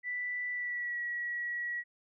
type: tone with pitch glide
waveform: sine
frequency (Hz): 1975.5 to 1922.6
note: B6 to B6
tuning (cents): 0 to -47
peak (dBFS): -33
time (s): 0.03-1.84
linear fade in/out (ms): 50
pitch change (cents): -47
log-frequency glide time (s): 0.51-0.99
effects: none